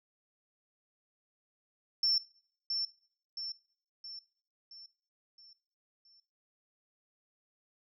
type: tone with echo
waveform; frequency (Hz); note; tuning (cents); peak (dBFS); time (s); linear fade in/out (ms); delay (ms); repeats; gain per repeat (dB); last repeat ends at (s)
sine; 5390; E8; +38; -25; 2.03-2.18; 2; 670; 6; -6; 6.2
effects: noise-tail reverb RT60 0.6 s tail -21 dB re dry + tanh soft clip ceiling -21 dBFS